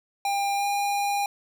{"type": "tone with pitch glide", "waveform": "square", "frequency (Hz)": [800, 808.4], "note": ["G5", "G#5"], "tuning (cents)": [35, -47], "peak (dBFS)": -24, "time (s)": [0.25, 1.26], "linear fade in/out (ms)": 2, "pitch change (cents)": 18, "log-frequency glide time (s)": [0.56, 0.66], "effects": []}